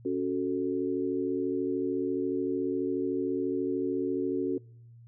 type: chord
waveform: sine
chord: F# minor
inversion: second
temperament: just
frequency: 277.5 / 370 / 444 Hz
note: C#4 / F#4 / A4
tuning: +2 / 0 / +16 cents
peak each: -31 / -30 / -34 dBFS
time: 0.05-4.58 s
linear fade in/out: 5 ms
effects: noise-tail reverb RT60 0.7 s tail -26 dB re dry + added 117 Hz sine -49 dBFS peak until 5.07 s